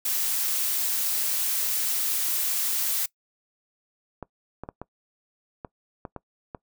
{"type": "noise", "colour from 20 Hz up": "blue", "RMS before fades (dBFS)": -26, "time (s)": [0.05, 3.06], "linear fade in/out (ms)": 5}
{"type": "clicks", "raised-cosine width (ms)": 1, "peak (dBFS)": -21, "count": 8, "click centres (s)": [4.227, 4.636, 4.689, 4.816, 5.648, 6.052, 6.163, 6.548]}
{"effects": ["noise-tail reverb RT60 0.1 s tail -22 dB re dry"]}